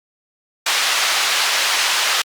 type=band-pass noise; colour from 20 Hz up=white; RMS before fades=-18 dBFS; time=0.66-2.22 s; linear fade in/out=5 ms; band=850 to 4500 Hz; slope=12 dB/octave; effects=Opus 48 kbps